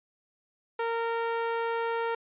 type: tone with band-pass filter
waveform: sawtooth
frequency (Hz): 461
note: A#4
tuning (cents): -19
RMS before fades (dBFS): -30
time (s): 0.79-2.15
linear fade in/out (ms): 5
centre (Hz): 960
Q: 0.71
effects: resampled to 8000 Hz